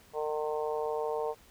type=harmonic tone; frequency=152.2 Hz; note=D#3; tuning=38 cents flat; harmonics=3 / 4 / 5 / 6 / 7; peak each=-32 / -37 / -39 / -39 / -44 dBFS; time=0.13-1.35 s; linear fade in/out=50 ms; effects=pink hiss -59 dBFS RMS until 1.5 s